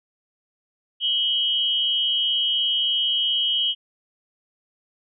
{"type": "tone pair together", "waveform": "sine", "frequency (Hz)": [2961, 3218], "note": ["F#7", "G7"], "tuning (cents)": [1, 45], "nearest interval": "minor second", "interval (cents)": 144, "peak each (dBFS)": -22, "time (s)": [1, 3.75], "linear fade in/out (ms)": 50, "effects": []}